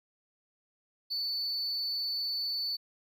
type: tone with amplitude modulation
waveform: triangle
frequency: 4488 Hz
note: C#8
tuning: 21 cents sharp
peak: -26 dBFS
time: 1.1-2.77 s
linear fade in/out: 20 ms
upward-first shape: sine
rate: 255 Hz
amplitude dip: 60%
effects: tanh soft clip ceiling -24 dBFS